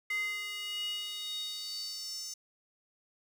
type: tone with high-pass filter sweep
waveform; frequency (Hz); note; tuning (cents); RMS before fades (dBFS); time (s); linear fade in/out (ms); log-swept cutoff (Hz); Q
square; 414.1; G#4; -5; -38; 0.1-2.34; 5; 2000 to 5900; 7.6
effects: none